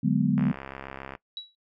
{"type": "chord", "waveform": "sine", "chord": "G# half-diminished seventh", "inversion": "second", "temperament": "equal", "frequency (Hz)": [146.83, 185, 207.7, 246.9], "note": ["D3", "F#3", "G#3", "B3"], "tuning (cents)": [0, 0, 0, 0], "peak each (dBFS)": -26, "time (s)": [0.03, 0.52], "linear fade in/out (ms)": 10}
{"type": "click train", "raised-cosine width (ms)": 0.5, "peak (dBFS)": -22, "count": 53, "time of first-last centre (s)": [0.38, 1.152], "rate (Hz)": 67.4}
{"type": "tone with exponential decay", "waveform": "sine", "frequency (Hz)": 3900, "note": "B7", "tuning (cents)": -23, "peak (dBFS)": -30, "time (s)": [1.37, 1.55], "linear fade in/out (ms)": 1, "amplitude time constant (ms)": 38}
{"effects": ["noise-tail reverb RT60 0.1 s tail -20 dB re dry"]}